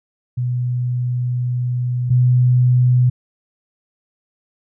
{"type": "tone pair in turn", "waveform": "sine", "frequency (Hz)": [123.7, 124.78], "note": ["B2", "B2"], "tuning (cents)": [3, 18], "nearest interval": "unison", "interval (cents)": 15, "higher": "second", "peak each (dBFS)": [-17, -10], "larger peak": "second", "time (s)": [[0.37, 2.1], [2.1, 3.1]], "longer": "first", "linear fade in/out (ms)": 10, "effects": []}